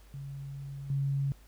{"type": "tone with level steps", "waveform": "sine", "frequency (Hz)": 138.59, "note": "C#3", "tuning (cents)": 0, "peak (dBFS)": [-38, -27], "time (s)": [0.14, 1.32], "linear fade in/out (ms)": 0, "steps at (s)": 0.9, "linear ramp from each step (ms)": 2, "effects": ["added 50 Hz sine -53 dBFS peak until 1.47 s", "pink hiss -62 dBFS RMS until 1.47 s"]}